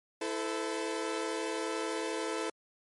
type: chord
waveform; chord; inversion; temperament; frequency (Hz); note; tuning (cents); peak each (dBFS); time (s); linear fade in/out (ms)
sawtooth; A minor; second; equal with one note detuned; 329.6 / 440 / 511.3; E4 / A4 / C5; 0 / 0 / -40; -33 / -32 / -35; 0.21-2.5; 5
effects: MP3 48 kbps